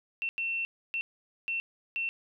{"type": "tone bursts at uneven times", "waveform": "sine", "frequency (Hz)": 2700, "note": "E7", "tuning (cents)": 41, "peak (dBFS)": -29, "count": 5, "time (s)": [[0.22, 0.29], [0.38, 0.65], [0.94, 1.01], [1.48, 1.6], [1.96, 2.09]], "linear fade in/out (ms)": 0, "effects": []}